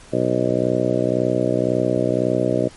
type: harmonic tone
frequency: 61.9 Hz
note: B1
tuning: 5 cents sharp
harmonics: 2 / 3 / 4 / 5 / 6 / 7 / 8 / 9 / 10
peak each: -26 / -27 / -26 / -24 / -24 / -30 / -25 / -25 / -24 dBFS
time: 0.12-2.69 s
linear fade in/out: 20 ms
effects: pink hiss -45 dBFS RMS until 2.76 s + MP3 48 kbps